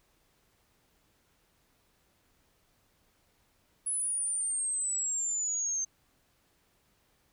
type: exponential sweep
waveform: sine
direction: down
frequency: 10270 to 6272 Hz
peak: -29 dBFS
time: 3.86-5.85 s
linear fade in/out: 10 ms
effects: pink hiss -70 dBFS RMS until 7.32 s